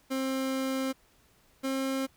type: tone pair in turn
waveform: 30% pulse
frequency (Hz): 264.9 / 267.2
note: C4 / C4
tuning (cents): +22 / +36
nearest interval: unison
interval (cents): 14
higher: second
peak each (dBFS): -26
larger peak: neither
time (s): 0.1-0.93 / 1.63-2.07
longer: first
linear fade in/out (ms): 20
effects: pink hiss -64 dBFS RMS until 2.16 s